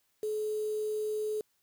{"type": "tone with quantisation", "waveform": "sine", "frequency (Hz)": 426.9, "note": "G#4", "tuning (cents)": 48, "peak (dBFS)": -30, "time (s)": [0.23, 1.41], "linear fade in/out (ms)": 2, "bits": 8, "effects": ["white hiss -74 dBFS RMS until 1.62 s"]}